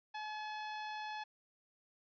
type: tone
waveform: sawtooth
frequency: 854 Hz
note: G#5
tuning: 48 cents sharp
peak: -37 dBFS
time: 0.14-1.24 s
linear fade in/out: 10 ms
effects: resampled to 11025 Hz